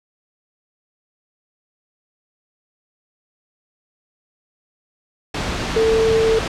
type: tone in noise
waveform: sine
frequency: 446.6 Hz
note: A4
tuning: 26 cents sharp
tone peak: -13 dBFS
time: 5.76-6.39 s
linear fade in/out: 5 ms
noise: pink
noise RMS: -23 dBFS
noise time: 5.34-6.48 s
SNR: +7 dB
effects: low-pass 5000 Hz 12 dB/octave